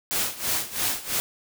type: noise with tremolo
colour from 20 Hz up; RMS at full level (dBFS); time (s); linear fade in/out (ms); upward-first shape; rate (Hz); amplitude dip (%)
white; -24; 0.11-1.2; 0; sine; 3; 85
effects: none